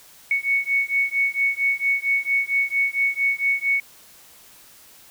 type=beating tone pair; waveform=sine; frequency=2217 / 2221.4 Hz; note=C#7 / C#7; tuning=0 / +3 cents; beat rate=4.4 Hz; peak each=-22 dBFS; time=0.31-3.8 s; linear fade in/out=2 ms; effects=white hiss -49 dBFS RMS until 5.1 s